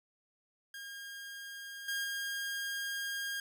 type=tone with level steps; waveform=sawtooth; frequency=1618 Hz; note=G#6; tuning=46 cents flat; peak=-40 / -30 / -32 dBFS; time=0.74-3.4 s; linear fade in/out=2 ms; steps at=1.88 / 2.04 s; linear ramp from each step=5 ms; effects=none